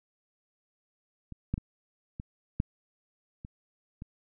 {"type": "clicks", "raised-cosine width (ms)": 5, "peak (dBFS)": [-29, -16, -23, -25, -14, -29, -28], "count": 7, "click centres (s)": [1.323, 1.54, 1.579, 2.199, 2.601, 3.449, 4.021], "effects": []}